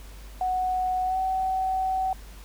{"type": "tone with pitch glide", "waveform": "sine", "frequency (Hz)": [740, 756.4], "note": ["F#5", "F#5"], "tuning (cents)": [0, 38], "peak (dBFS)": -23, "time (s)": [0.41, 2.13], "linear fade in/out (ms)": 2, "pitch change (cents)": 38, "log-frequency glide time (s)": [1.05, 1.18], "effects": ["added 50 Hz sine -41 dBFS peak until 2.44 s", "pink hiss -50 dBFS RMS until 2.44 s"]}